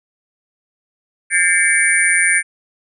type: tone cluster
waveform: sine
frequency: 1609 / 1785 / 2102 / 2279 / 9080 Hz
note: G6 / A6 / C7 / C#7 / C#9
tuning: +45 / +24 / +7 / +47 / +41 cents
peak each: -18 dBFS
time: 1.3-2.43 s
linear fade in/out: 50 ms
effects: none